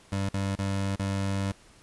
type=tone with dropouts; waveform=25% pulse; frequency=98 Hz; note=G2; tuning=in tune; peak=-23 dBFS; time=0.12-1.52 s; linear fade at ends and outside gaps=5 ms; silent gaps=0.29-0.339 / 0.554-0.588 / 0.959-0.994 s; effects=pink hiss -56 dBFS RMS until 1.82 s + resampled to 24000 Hz